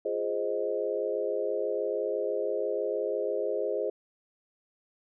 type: chord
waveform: sine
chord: F minor seventh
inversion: none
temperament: equal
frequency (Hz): 349.2 / 415.3 / 523.3 / 622.3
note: F4 / Ab4 / C5 / Eb5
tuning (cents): 0 / 0 / 0 / 0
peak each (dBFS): -37 / -31 / -32 / -34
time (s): 0.05-3.9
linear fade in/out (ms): 5
effects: none